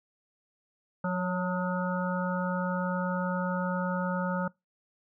harmonic tone with a mistuned harmonic, 180.5 Hz, F#3, 43 cents flat, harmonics 1 / 3 / 5 / 7 / 8, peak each -29 / -34 / -36 / -37 / -38 dBFS, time 1.04-4.48 s, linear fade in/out 5 ms, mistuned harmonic 3, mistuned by +32 cents, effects noise-tail reverb RT60 0.2 s tail -24 dB re dry

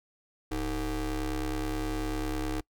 35% pulse ring-modulated tone, 138.59 Hz, C#3, in tune, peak -25 dBFS, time 0.51-2.61 s, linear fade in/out 10 ms, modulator 173 Hz, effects noise-tail reverb RT60 0.1 s tail -24 dB re dry

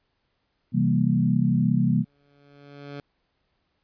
sine chord, C dominant seventh, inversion none, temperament equal, 130.81 / 164.81 / 196 / 233.1 Hz, C3 / E3 / G3 / Bb3, 0 / 0 / 0 / 0 cents, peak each -24 dBFS, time 0.72-2.05 s, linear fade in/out 50 ms
15% pulse tone with exponential growth, 142.7 Hz, D3, 49 cents flat, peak -28 dBFS, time 1.89-3 s, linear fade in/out 2 ms, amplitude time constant 240 ms
effects pink hiss -73 dBFS RMS until 3.83 s + resampled to 11025 Hz

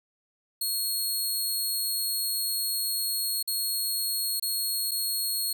15% pulse tone with dropouts, 4302 Hz, C8, 47 cents sharp, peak -20 dBFS, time 0.61-5.53 s, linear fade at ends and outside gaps 5 ms, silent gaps 3.428-3.475 / 4.398-4.424 / 4.911-4.915 s, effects none

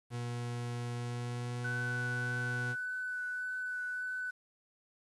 40% pulse tone with pitch glide, 120.3 to 122.76 Hz, B2 to B2, -45 to -10 cents, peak -35 dBFS, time 0.1-2.76 s, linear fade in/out 50 ms, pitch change +35 cents, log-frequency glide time 0.94-2.03 s
sine tone with vibrato, 1496 Hz, F#6, 19 cents sharp, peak -35 dBFS, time 1.64-4.31 s, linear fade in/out 10 ms, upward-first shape triangle, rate 1.7 Hz, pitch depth 12 cents each way
effects resampled to 24000 Hz + 10-bit

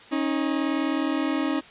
40% pulse tone pair together, 273.9 / 313.3 Hz, C#4 / D#4, -21 / +12 cents, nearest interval major second, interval 233 cents, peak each -25 dBFS, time 0.11-1.61 s, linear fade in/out 20 ms, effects white hiss -47 dBFS RMS until 1.7 s + resampled to 8000 Hz

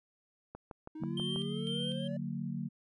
click train, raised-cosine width 1 ms, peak -30 dBFS, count 6, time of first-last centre 0.55-1.36 s, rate 6.17 Hz
triangle exponential sweep, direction up, 308.2 to 587.3 Hz, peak -39 dBFS, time 0.95-2.17 s, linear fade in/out 5 ms
sine chord, D augmented, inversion none, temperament just, 146.83 / 183.54 / 229.4 Hz, D3 / F#3 / A#3, 0 / -14 / -28 cents, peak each -39 dBFS, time 1-2.69 s, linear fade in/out 20 ms
triangle tone with tremolo, 3152 Hz, G7, 9 cents sharp, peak -35 dBFS, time 1.17-2.08 s, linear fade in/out 5 ms, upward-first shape square, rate 2 Hz, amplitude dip 60%
effects resampled to 24000 Hz

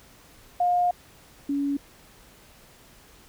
sine tone pair in turn, 711 / 282.2 Hz, F5 / C#4, +31 / +31 cents, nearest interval octave + major third, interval 1600 cents, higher first, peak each -19 / -23 dBFS, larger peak first, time 0.6-0.91 / 1.49-1.77 s, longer first, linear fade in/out 5 ms, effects pink hiss -53 dBFS RMS until 3.28 s

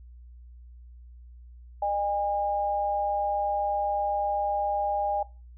sine tone pair together, 608.3 / 812 Hz, D#5 / G#5, -39 / -39 cents, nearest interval perfect fourth, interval 500 cents, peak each -30 / -25 dBFS, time 1.82-5.23 s, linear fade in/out 5 ms, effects noise-tail reverb RT60 0.3 s tail -20 dB re dry + added 60 Hz sine -45 dBFS peak until 5.57 s

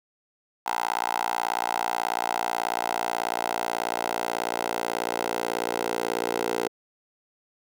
10% pulse tone with high-pass filter sweep, 58.27 Hz, A#1, in tune, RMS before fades -28 dBFS, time 0.66-6.68 s, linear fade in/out 5 ms, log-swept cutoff 860 to 480 Hz, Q 3.3, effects none

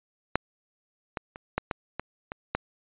clicks, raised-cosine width 0.5 ms, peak -6 / -15 / -25 / -10 / -13 / -16 / -19 / -10 dBFS, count 8, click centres 0.356 / 1.172 / 1.359 / 1.58 / 1.712 / 1.996 / 2.319 / 2.55 s, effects resampled to 8000 Hz

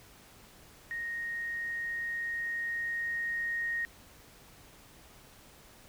sine tone with level ramp, 1864.7 Hz, A#6, in tune, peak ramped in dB -34 to -30 dBFS, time 0.91-3.85 s, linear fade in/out 0 ms, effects pink hiss -56 dBFS RMS until 5.88 s

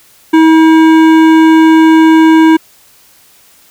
sine tone with hard clipping, 320.4 Hz, E4, 49 cents flat, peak -4 dBFS, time 0.33-2.57 s, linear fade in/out 10 ms, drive 14 dB, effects white hiss -44 dBFS RMS until 3.7 s

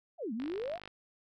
sine exponential two-way sweep, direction down then up, 751 to 207.7 to 751 Hz, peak -34 dBFS, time 0.18-0.79 s, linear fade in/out 50 ms, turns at 0.33 s
click train, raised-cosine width 0.3 ms, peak -30 dBFS, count 25, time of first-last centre 0.4-0.876 s, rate 50.4 Hz
effects none

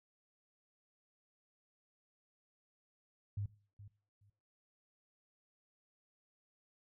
sine tone with echo, 101.6 Hz, G#2, 38 cents flat, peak -36 dBFS, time 3.37-3.46 s, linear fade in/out 5 ms, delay 420 ms, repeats 2, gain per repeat -15 dB, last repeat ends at 4.3 s, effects noise-tail reverb RT60 0.4 s tail -18 dB re dry

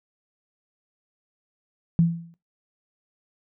sine tone with exponential decay, 168 Hz, E3, 33 cents sharp, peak -12 dBFS, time 1.99-2.34 s, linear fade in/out 0 ms, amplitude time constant 76 ms, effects noise-tail reverb RT60 0.2 s tail -17 dB re dry

